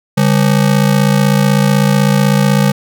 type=ring-modulated tone; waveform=square; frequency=170.9 Hz; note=F3; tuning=37 cents flat; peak=-6 dBFS; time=0.17-2.72 s; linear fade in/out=10 ms; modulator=28 Hz; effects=none